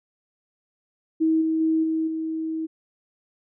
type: tone with level steps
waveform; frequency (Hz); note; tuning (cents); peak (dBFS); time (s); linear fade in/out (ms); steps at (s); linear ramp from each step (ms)
sine; 320; D#4; +49; -17 / -20 / -18 / -21 / -25; 1.2-2.67; 20; 1.41 / 1.6 / 1.83 / 2.07; 10
effects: none